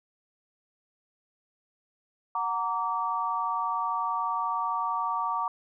sine chord, Gb augmented, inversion none, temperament just, 740 / 925 / 1156.2 Hz, Gb5 / Bb5 / D6, 0 / -14 / -27 cents, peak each -35 / -30 / -29 dBFS, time 2.35-5.48 s, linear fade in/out 2 ms, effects none

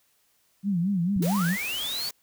sine tone with vibrato, 185 Hz, F#3, in tune, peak -22 dBFS, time 0.63-1.57 s, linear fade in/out 50 ms, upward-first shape sine, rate 4.5 Hz, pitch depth 170 cents each way
sine linear sweep, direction up, 53.8 to 4587 Hz, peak -29 dBFS, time 1.16-2.09 s, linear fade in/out 0 ms
white noise, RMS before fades -36 dBFS, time 1.22-2.11 s, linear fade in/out 5 ms
effects white hiss -67 dBFS RMS until 2.22 s

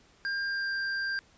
square tone with pitch glide, 1600 to 1585.3 Hz, G6 to G6, +35 to +19 cents, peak -30 dBFS, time 0.25-1.19 s, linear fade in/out 0 ms, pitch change -16 cents, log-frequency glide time 0.44-0.76 s, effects pink hiss -61 dBFS RMS until 1.37 s + resampled to 16000 Hz

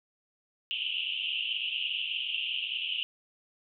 white band-pass noise, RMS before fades -33 dBFS, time 0.71-3.03 s, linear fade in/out 0 ms, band 2700 to 3100 Hz, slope 96 dB/octave, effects none

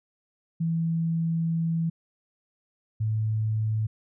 sine tone pair in turn, 164.81 / 109.14 Hz, E3 / A2, 0 / -14 cents, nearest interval perfect fifth, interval 714 cents, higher first, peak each -23 dBFS, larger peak neither, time 0.6-1.9 / 3-3.87 s, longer first, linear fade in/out 10 ms, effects none

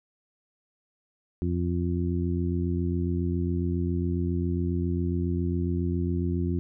harmonic tone, 87.31 Hz, F2, in tune, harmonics 1 / 2 / 3 / 4, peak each -27 / -30 / -32 / -33 dBFS, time 1.42-6.59 s, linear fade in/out 0 ms, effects none

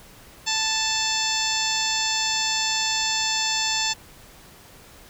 harmonic tone with a mistuned harmonic, 880 Hz, A5, in tune, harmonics 1 / 2 / 3 / 4 / 5 / 6 / 7 / 8, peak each -30 / -32 / -30 / -29 / -29 / -29 / -32 / -29 dBFS, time 0.46-3.94 s, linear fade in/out 20 ms, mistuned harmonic 8, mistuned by +63 cents, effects pink hiss -48 dBFS RMS until 5.09 s

